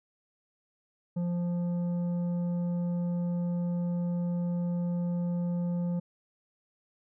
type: tone with tanh clipping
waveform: sine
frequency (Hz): 174.61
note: F3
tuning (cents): 0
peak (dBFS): -29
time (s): 1.16-6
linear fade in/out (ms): 10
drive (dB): 8
effects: none